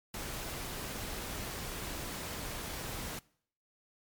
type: noise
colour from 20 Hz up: pink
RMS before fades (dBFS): -40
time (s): 0.14-3.19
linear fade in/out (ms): 2
effects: noise-tail reverb RT60 0.6 s tail -23 dB re dry + MP3 96 kbps